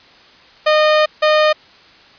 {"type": "tone bursts at uneven times", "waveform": "sawtooth", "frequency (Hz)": 613, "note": "D#5", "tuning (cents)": -26, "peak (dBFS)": -6, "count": 2, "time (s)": [[0.66, 1.06], [1.22, 1.53]], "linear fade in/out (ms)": 10, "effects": ["white hiss -45 dBFS RMS until 2.18 s", "resampled to 11025 Hz"]}